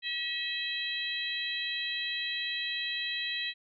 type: harmonic tone with a mistuned harmonic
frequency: 643 Hz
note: E5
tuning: 43 cents flat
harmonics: 3 / 4 / 5 / 6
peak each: -37 / -38 / -37 / -36 dBFS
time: 0.02-3.54 s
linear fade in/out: 50 ms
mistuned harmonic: 6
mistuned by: +37 cents
effects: none